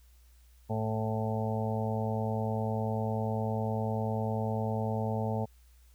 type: harmonic tone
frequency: 110 Hz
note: A2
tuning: in tune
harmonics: 1 / 2 / 4 / 5 / 6 / 7 / 8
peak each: -32 / -35 / -38 / -39 / -40 / -40 / -41 dBFS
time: 0.69-5.46 s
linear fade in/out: 20 ms
effects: added 60 Hz sine -56 dBFS peak until 5.94 s + white hiss -68 dBFS RMS until 5.94 s